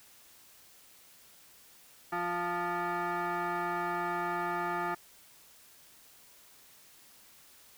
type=tone with frequency modulation; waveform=sine; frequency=173.2 Hz; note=F3; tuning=14 cents flat; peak=-29 dBFS; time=2.12-4.95 s; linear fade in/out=10 ms; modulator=525 Hz; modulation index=2.8; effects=tanh soft clip ceiling -27 dBFS + white hiss -58 dBFS RMS until 7.77 s